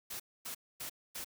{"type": "noise bursts", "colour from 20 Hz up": "white", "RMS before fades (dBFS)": -42, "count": 4, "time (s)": [0.1, 1.246], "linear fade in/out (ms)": 10, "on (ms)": 99, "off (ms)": 250, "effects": []}